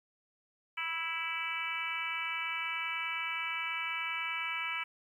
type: harmonic tone with a mistuned harmonic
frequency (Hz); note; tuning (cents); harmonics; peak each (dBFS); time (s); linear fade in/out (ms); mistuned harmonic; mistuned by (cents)
329.6; E4; 0; 3 / 4 / 5 / 6 / 7 / 8 / 9; -44 / -41 / -45 / -45 / -36 / -43 / -43; 0.77-4.84; 10; 3; -16
effects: 11-bit